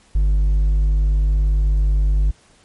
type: tone with hard clipping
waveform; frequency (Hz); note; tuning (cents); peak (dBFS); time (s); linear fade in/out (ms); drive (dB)
sine; 50.2; G1; +42; -14; 0.15-2.31; 5; 3
effects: pink hiss -53 dBFS RMS until 2.64 s + MP3 48 kbps